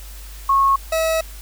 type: tone pair in turn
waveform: sine / 40% pulse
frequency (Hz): 1094 / 645.8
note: C#6 / E5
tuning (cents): -23 / -36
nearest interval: major sixth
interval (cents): 913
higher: first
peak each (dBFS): -12 / -16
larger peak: first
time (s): 0.49-0.76 / 0.92-1.21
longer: second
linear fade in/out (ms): 5
effects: added 50 Hz sine -34 dBFS peak until 1.41 s + white hiss -42 dBFS RMS until 1.41 s